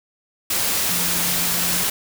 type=tone in noise; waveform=sine; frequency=176.2 Hz; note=F3; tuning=16 cents sharp; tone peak=-31 dBFS; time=0.89-1.83 s; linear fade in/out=5 ms; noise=white; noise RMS=-21 dBFS; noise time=0.5-1.9 s; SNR=-13 dB; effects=none